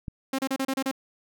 click, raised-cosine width 5 ms, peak -21 dBFS, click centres 0.082 s
sawtooth tone bursts, 267.5 Hz, C4, 38 cents sharp, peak -21 dBFS, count 7, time 0.33-0.914 s, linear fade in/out 5 ms, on 56 ms, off 32 ms
effects none

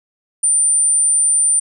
sine tone, 9150 Hz, D9, 46 cents flat, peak -10 dBFS, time 0.43-1.6 s, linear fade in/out 10 ms, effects tanh soft clip ceiling -7 dBFS

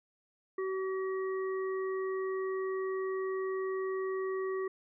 harmonic tone, 380 Hz, F#4, 46 cents sharp, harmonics 1 / 3 / 5, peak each -32 / -42 / -46 dBFS, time 0.58-4.68 s, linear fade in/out 5 ms, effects none

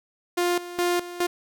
sawtooth tone with tremolo, 351.8 Hz, F4, 13 cents sharp, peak -17 dBFS, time 0.37-1.27 s, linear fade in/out 10 ms, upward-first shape square, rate 2.4 Hz, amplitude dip 80%, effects none

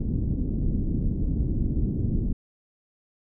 pink low-pass noise, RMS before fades -25 dBFS, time 0-2.33 s, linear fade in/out 10 ms, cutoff 290 Hz, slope 24 dB/octave, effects none

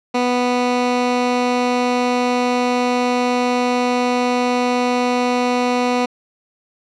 15% pulse tone, 246.9 Hz, B3, in tune, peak -9 dBFS, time 0.14-6.06 s, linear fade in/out 10 ms, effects low-pass 5000 Hz 12 dB/octave

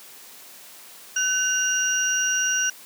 sine tone cluster, 1517 / 2812 / 5760 Hz, F#6 / F7 / F#8, +43 / +11 / -47 cents, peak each -24 / -28 / -23 dBFS, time 1.16-2.7 s, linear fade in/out 5 ms, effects white hiss -45 dBFS RMS until 2.85 s + high-pass 200 Hz 12 dB/octave

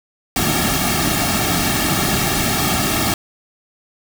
pink noise with comb filter, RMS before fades -18 dBFS, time 0.36-3.14 s, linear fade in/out 2 ms, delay 2 ms, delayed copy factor -0.85, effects none

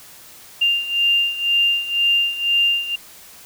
sine beating tone pair, 2794 / 2796 Hz, F7 / F7, 0 / +1 cents, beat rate 2 Hz, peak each -17 / -21 dBFS, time 0.61-2.96 s, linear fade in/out 10 ms, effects white hiss -43 dBFS RMS until 3.45 s

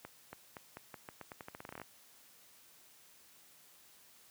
accelerating click train, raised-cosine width 0.5 ms, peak -30 dBFS, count 19, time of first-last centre 0.05-1.817 s, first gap 280 ms, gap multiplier 0.85, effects white hiss -62 dBFS RMS until 4.3 s + high-pass 80 Hz 12 dB/octave

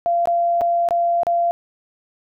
sine tone with dropouts, 688 Hz, F5, 26 cents flat, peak -15 dBFS, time 0.06-1.51 s, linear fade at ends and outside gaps 0 ms, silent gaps 0.256-0.273 / 0.61-0.616 / 0.888-0.908 / 1.233-1.268 s, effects none

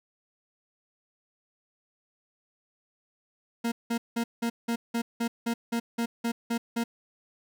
40% pulse tone bursts, 233.1 Hz, A#3, in tune, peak -25 dBFS, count 13, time 3.64-6.84 s, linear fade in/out 10 ms, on 80 ms, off 180 ms, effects none

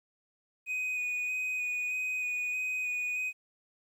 triangle tone with vibrato, 2489 Hz, D#7, in tune, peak -29 dBFS, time 0.66-3.33 s, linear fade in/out 50 ms, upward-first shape square, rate 1.6 Hz, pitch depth 12 cents each way, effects 11-bit

